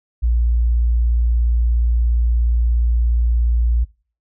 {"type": "tone", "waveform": "sine", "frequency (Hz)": 58.5, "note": "A#1", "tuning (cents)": 7, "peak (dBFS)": -13, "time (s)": [0.22, 3.85], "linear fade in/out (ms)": 20, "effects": ["noise-tail reverb RT60 0.4 s tail -23 dB re dry"]}